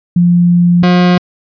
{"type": "tone pair in turn", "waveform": ["sine", "40% pulse"], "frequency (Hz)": [174.61, 178.59], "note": ["F3", "F3"], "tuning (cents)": [0, 39], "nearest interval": "unison", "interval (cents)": 39, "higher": "second", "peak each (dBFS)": -5, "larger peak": "neither", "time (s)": [[0.16, 0.83], [0.83, 1.18]], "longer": "first", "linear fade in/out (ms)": 5, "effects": ["resampled to 11025 Hz"]}